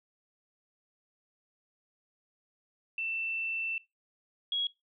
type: tone pair in turn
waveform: sine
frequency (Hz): 2673 / 3316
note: E7 / G#7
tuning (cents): +23 / -3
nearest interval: major third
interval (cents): 374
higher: second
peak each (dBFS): -31 / -28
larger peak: second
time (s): 2.98-3.78 / 4.52-4.67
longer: first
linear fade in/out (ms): 2
effects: noise-tail reverb RT60 0.2 s tail -20 dB re dry